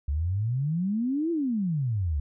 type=exponential two-way sweep; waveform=sine; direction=up then down; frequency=68.2 to 345.2 to 68.2 Hz; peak=-24 dBFS; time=0.08-2.2 s; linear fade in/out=5 ms; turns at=1.31 s; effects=none